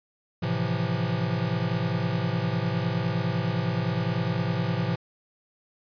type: chord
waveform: square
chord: F major seventh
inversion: first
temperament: equal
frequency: 110 / 130.81 / 164.81 / 174.61 Hz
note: A2 / C3 / E3 / F3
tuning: 0 / 0 / 0 / 0 cents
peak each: -31 dBFS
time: 0.42-4.96 s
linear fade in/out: 10 ms
effects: resampled to 11025 Hz

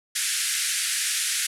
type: band-pass noise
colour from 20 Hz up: white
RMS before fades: -26 dBFS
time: 0.15-1.47 s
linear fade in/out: 10 ms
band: 1500 to 11000 Hz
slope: 48 dB/octave
effects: none

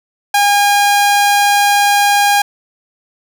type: tone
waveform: sawtooth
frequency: 813 Hz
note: G#5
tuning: 37 cents flat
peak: -5 dBFS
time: 0.34-2.42 s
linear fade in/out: 5 ms
effects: none

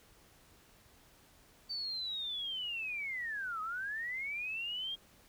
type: linear two-way sweep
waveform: sine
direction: down then up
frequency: 4597 to 1244.5 to 3255 Hz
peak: -36 dBFS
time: 1.69-4.96 s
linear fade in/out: 20 ms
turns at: 3.61 s
effects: pink hiss -63 dBFS RMS until 5.28 s

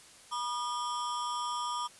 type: ring-modulated tone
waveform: square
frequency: 1092 Hz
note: C#6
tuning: 26 cents flat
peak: -30 dBFS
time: 0.31-1.88 s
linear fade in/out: 20 ms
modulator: 121 Hz
effects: white hiss -55 dBFS RMS until 1.99 s + resampled to 24000 Hz

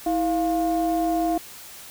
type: ring-modulated tone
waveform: triangle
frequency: 186.6 Hz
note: F#3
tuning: 15 cents sharp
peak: -15 dBFS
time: 0.06-1.38 s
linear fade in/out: 5 ms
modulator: 511 Hz
effects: white hiss -42 dBFS RMS until 1.9 s

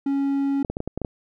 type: tone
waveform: triangle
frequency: 277.2 Hz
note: C#4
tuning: in tune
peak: -18 dBFS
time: 0.06-0.63 s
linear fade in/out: 5 ms
type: clicks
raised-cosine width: 2 ms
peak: -14 dBFS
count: 8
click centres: 0.648 / 0.7 / 0.769 / 0.804 / 0.876 / 0.976 / 1.017 / 1.048 s
effects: none

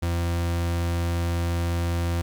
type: tone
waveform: 40% pulse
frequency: 85.5 Hz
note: F2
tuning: 36 cents flat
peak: -22 dBFS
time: 0.02-2.22 s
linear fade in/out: 10 ms
effects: 10-bit

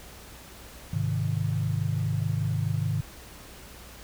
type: chord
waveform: sine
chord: Ab major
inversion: none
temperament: equal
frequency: 103.83 / 130.81 / 155.56 Hz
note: Ab2 / C3 / Eb3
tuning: 0 / 0 / 0 cents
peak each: -28 / -30 / -29 dBFS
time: 0.93-3.01 s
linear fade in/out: 5 ms
effects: added 60 Hz sine -50 dBFS peak until 4.03 s + pink hiss -47 dBFS RMS until 4.03 s

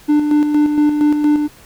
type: tone with tremolo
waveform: triangle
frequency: 297.4 Hz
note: D4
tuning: 22 cents sharp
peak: -7 dBFS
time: 0.08-1.48 s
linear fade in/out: 20 ms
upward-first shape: square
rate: 4.3 Hz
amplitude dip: 45%
effects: pink hiss -44 dBFS RMS until 1.65 s

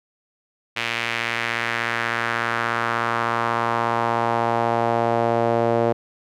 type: tone with band-pass filter sweep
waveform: sawtooth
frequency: 116.54 Hz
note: A#2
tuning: in tune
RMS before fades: -22 dBFS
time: 0.76-5.93 s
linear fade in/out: 10 ms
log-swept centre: 2500 to 550 Hz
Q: 2
effects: none

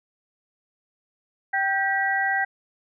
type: tone cluster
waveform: sine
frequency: 778 / 1575 / 1931 Hz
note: G5 / G6 / B6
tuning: -13 / +8 / -39 cents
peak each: -25 dBFS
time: 1.53-2.45 s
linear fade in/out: 10 ms
effects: none

